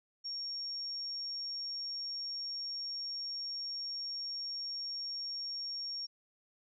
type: tone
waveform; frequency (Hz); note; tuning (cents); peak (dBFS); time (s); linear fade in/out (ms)
sine; 5540; F8; -15; -37; 0.24-6.07; 20
effects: none